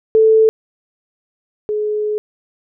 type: tone pair in turn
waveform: sine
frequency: 440.6 / 423 Hz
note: A4 / G#4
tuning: +2 / +32 cents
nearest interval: minor second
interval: 70 cents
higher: first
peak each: -7 / -16 dBFS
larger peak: first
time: 0.15-0.49 / 1.69-2.18 s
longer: second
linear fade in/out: 0 ms
effects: none